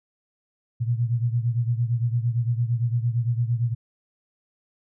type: beating tone pair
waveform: sine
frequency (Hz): 116.54 / 125.34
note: A#2 / B2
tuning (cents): 0 / +26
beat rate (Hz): 8.8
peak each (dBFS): -22 / -26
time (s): 0.8-3.75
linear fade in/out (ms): 20
effects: none